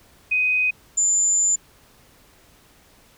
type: tone pair in turn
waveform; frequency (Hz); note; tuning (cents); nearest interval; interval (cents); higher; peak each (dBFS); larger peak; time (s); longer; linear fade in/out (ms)
sine; 2504 / 7107; D#7 / A8; +10 / +16; octave + tritone; 1806; second; -17 / -16; second; 0.31-0.71 / 0.97-1.56; second; 10
effects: pink hiss -54 dBFS RMS until 3.17 s